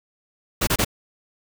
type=noise bursts; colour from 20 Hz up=pink; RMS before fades=-20 dBFS; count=3; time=0.61-0.848 s; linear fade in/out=10 ms; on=62 ms; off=26 ms; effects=none